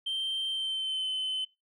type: tone with pitch glide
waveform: sine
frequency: 3136 to 3050 Hz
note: G7 to G7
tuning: 0 to -48 cents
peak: -27 dBFS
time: 0.06-1.45 s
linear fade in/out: 10 ms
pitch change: -48 cents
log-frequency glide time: 0.49-1.08 s
effects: noise-tail reverb RT60 0.2 s tail -20 dB re dry + tanh soft clip ceiling -28 dBFS